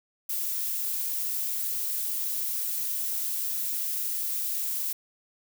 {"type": "noise", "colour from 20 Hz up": "violet", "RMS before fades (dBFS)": -30, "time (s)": [0.29, 4.93], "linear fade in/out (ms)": 5, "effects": []}